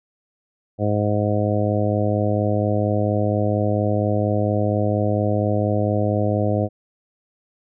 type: harmonic tone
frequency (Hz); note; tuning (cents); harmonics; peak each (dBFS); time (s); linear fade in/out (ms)
104.3; G#2; +8; 1 / 2 / 3 / 4 / 5 / 6 / 7; -21 / -25 / -26 / -29 / -25 / -26 / -30; 0.78-6.69; 50
effects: none